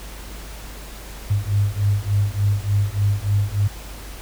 sine beating tone pair, 99.9 / 103.3 Hz, G2 / G#2, +33 / -9 cents, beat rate 3.4 Hz, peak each -20 dBFS, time 1.3-3.68 s, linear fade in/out 10 ms, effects added 50 Hz sine -35 dBFS peak until 4.21 s + pink hiss -39 dBFS RMS until 4.21 s

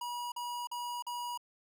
square tone bursts, 966 Hz, B5, 39 cents flat, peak -37 dBFS, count 4, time 0.01-1.376 s, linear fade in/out 5 ms, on 310 ms, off 42 ms, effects none

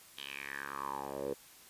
10% pulse tone with band-pass filter sweep, 69.4 Hz, C#2, 3 cents sharp, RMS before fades -41 dBFS, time 0.17-1.34 s, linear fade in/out 10 ms, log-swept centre 3400 to 460 Hz, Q 5.2, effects white hiss -57 dBFS RMS until 1.69 s + resampled to 32000 Hz

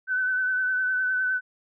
sine tone with vibrato, 1513 Hz, F#6, 38 cents sharp, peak -22 dBFS, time 0.07-1.41 s, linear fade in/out 50 ms, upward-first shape triangle, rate 9.8 Hz, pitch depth 31 cents each way, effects none

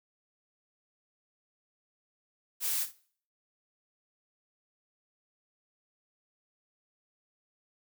blue noise with echo, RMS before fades -31 dBFS, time 2.6-2.87 s, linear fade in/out 50 ms, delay 56 ms, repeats 1, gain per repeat -14 dB, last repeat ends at 2.926 s, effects noise-tail reverb RT60 0.5 s tail -19 dB re dry

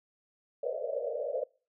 white band-pass noise, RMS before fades -34 dBFS, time 0.63-1.44 s, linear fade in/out 5 ms, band 460 to 640 Hz, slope 96 dB/octave, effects noise-tail reverb RT60 0.4 s tail -25 dB re dry

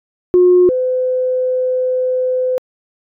sine tone pair in turn, 360 / 509.1 Hz, F#4 / C5, -47 / -47 cents, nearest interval tritone, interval 600 cents, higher second, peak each -5 / -13 dBFS, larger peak first, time 0.34-0.69 / 0.69-2.58 s, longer second, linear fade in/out 0 ms, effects tanh soft clip ceiling -2 dBFS

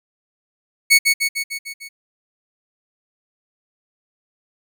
sawtooth tone with echo, 2217 Hz, C#7, in tune, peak -5 dBFS, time 0.9-0.99 s, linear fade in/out 20 ms, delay 150 ms, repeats 6, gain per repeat -4 dB, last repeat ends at 1.89 s, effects none

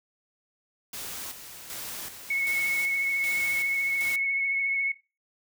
white noise with tremolo, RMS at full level -37 dBFS, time 0.93-4.16 s, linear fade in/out 5 ms, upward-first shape square, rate 1.3 Hz, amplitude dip 55%
sine tone with vibrato, 2200 Hz, C#7, 14 cents flat, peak -24 dBFS, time 2.3-4.92 s, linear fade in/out 5 ms, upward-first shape sine, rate 14 Hz, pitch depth 18 cents each way
effects noise-tail reverb RT60 0.3 s tail -20 dB re dry

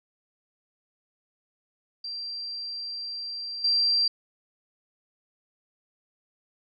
sine tone with level steps, 4718 Hz, D8, 7 cents sharp, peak -32 / -20 dBFS, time 2.04-4.08 s, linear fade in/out 5 ms, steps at 3.64 s, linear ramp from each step 5 ms, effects none

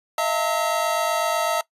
square tone cluster, 634 / 682 / 908 / 1295 Hz, D#5 / F5 / A#5 / E6, +32 / -41 / -46 / -31 cents, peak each -27 dBFS, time 0.18-1.61 s, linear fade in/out 2 ms, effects noise-tail reverb RT60 0.1 s tail -19 dB re dry + resampled to 32000 Hz

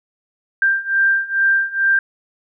sine beating tone pair, 1581 / 1583.3 Hz, G6 / G6, +14 / +17 cents, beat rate 2.3 Hz, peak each -18 / -16 dBFS, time 0.62-1.99 s, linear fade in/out 2 ms, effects none

